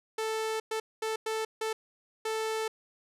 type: tone bursts at uneven times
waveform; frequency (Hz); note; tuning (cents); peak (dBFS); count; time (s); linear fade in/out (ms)
sawtooth; 440.5; A4; +2; -26; 6; 0.18-0.6 / 0.71-0.8 / 1.02-1.16 / 1.26-1.45 / 1.61-1.73 / 2.25-2.68; 5
effects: low-pass 11000 Hz 12 dB/octave